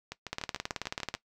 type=two click trains; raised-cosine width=0.2 ms; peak=-15 / -20 dBFS; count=16 / 8; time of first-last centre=0.33-1.141 / 0.12-1.149 s; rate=18.5 / 6.8 Hz; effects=noise-tail reverb RT60 0.1 s tail -17 dB re dry